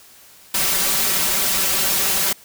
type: noise with comb filter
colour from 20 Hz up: white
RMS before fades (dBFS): -19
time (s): 0.54-2.33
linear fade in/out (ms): 5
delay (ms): 5.2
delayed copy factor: +0.9
effects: white hiss -47 dBFS RMS until 2.44 s

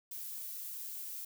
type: noise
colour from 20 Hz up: violet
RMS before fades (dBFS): -43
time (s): 0.11-1.25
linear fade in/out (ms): 5
effects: none

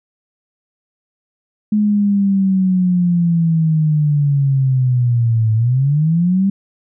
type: linear two-way sweep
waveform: sine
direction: down then up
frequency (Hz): 212.2 to 108.8 to 199.2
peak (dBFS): -11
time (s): 1.72-6.5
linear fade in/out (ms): 5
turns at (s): 5.54
effects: none

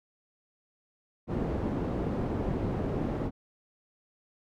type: low-pass noise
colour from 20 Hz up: white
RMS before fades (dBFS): -31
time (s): 1.27-3.31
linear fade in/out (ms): 50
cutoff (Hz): 350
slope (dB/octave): 12
effects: none

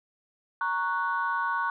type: chord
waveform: sine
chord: F# major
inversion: first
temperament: equal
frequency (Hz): 932.3 / 1108.7 / 1480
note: A#5 / C#6 / F#6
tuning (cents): 0 / 0 / 0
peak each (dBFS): -30 / -29 / -29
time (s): 0.61-1.7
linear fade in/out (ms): 2
effects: tanh soft clip ceiling -17 dBFS

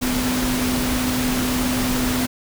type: tone in noise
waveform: sine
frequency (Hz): 251.8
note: B3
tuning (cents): +34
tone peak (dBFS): -21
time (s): 0.01-2.27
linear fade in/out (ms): 20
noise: pink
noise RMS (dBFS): -24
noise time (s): 0.01-2.27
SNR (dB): 0
effects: none

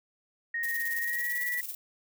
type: tone with pitch glide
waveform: sine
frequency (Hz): 1864.7 to 1947.3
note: A#6 to B6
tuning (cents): 0 to -25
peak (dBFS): -29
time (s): 0.54-1.61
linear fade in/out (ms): 5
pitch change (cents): +75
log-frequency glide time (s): 0.99-1.42
type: noise with tremolo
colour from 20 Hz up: violet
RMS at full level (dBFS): -36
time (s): 0.63-1.75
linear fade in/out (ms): 5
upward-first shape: square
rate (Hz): 18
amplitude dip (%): 55
effects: none

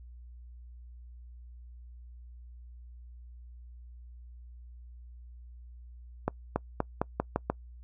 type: accelerating click train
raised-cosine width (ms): 1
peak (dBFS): -13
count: 7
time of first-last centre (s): 6.28-7.5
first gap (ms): 280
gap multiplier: 0.87
effects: noise-tail reverb RT60 0.1 s tail -25 dB re dry + added 60 Hz sine -46 dBFS peak until 7.83 s

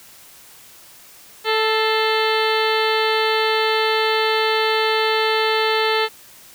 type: harmonic tone with a mistuned harmonic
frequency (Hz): 440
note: A4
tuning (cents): 0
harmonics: 1 / 2 / 3 / 4 / 5 / 6 / 7 / 8 / 9 / 10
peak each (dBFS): -20 / -23 / -25 / -26 / -27 / -28 / -28 / -29 / -30 / -30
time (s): 1.44-6.09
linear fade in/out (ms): 50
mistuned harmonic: 5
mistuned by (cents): -70
effects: white hiss -45 dBFS RMS until 6.54 s

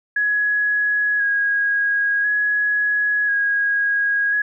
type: tone with vibrato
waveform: sine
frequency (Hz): 1661.2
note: G#6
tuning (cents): 0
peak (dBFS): -16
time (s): 0.16-4.42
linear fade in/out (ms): 5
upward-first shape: square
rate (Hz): 0.48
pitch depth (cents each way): 17
effects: none

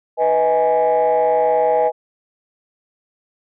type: chord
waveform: sine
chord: G# minor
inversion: first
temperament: equal with one note detuned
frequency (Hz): 493.9 / 633.5 / 830.6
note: B4 / D#5 / G#5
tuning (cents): 0 / +31 / 0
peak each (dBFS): -16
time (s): 0.17-1.92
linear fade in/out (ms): 50
effects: tanh soft clip ceiling -8 dBFS

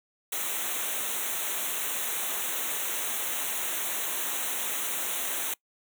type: band-stop noise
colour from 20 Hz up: white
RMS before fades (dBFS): -31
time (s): 0.32-5.54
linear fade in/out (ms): 5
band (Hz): 4000 to 5900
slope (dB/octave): 96
effects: noise-tail reverb RT60 0.1 s tail -23 dB re dry + high-pass 300 Hz 12 dB/octave

